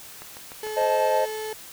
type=click train; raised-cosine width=0.5 ms; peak=-25 dBFS; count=5; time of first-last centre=0.22-0.817 s; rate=6.7 Hz
type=tone with pitch glide; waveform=35% pulse; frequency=430.8 to 434 Hz; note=A4 to A4; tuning=-37 to -24 cents; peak=-28 dBFS; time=0.63-1.53 s; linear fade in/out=2 ms; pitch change=+13 cents; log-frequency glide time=0.86-1.35 s
type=chord; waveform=triangle; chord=A diminished; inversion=first; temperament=equal with one note detuned; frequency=523.3 / 622.3 / 872.9 Hz; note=C5 / Eb5 / A5; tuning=0 / 0 / -14 cents; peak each=-22 dBFS; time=0.76-1.26 s; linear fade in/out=20 ms
effects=white hiss -43 dBFS RMS until 1.72 s